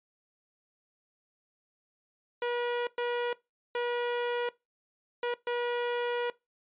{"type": "tone bursts at uneven times", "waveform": "sawtooth", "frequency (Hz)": 482.2, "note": "B4", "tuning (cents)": -41, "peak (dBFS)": -25, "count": 5, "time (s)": [[2.42, 2.87], [2.98, 3.33], [3.75, 4.49], [5.23, 5.34], [5.47, 6.3]], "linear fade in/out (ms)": 2, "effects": ["noise-tail reverb RT60 0.2 s tail -20 dB re dry", "resampled to 8000 Hz"]}